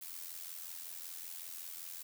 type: noise with amplitude modulation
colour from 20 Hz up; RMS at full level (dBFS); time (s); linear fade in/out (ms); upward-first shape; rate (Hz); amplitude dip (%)
blue; -43; 0.01-2.03; 10; sine; 85.3; 70
effects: none